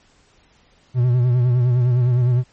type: tone with vibrato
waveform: triangle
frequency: 123.47 Hz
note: B2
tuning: in tune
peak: -11 dBFS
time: 0.94-2.44 s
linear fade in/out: 50 ms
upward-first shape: sine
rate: 9.8 Hz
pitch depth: 54 cents each way
effects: pink hiss -56 dBFS RMS until 2.52 s + MP3 32 kbps